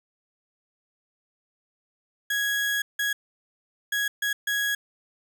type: tone bursts at uneven times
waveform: 35% pulse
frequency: 1661.2 Hz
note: G#6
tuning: in tune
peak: -22 dBFS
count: 5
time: 2.3-2.82 / 2.99-3.13 / 3.92-4.08 / 4.22-4.33 / 4.47-4.75 s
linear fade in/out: 5 ms
effects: none